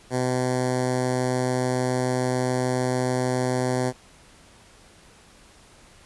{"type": "tone with notch filter", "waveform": "10% pulse", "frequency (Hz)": 126.9, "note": "B2", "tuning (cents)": 47, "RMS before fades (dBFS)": -24, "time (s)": [0.1, 3.93], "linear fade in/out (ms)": 50, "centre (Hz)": 2800, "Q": 0.92, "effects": ["pink hiss -52 dBFS RMS until 6.05 s", "resampled to 24000 Hz"]}